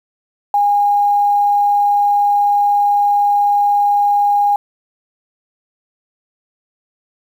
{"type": "tone", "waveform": "sine", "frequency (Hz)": 817, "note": "G#5", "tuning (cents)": -29, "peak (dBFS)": -10, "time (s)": [0.54, 4.56], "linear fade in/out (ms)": 2, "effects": ["7-bit"]}